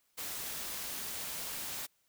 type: noise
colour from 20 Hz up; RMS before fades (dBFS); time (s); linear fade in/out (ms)
white; -40; 0.17-1.87; 20
effects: white hiss -74 dBFS RMS until 2.08 s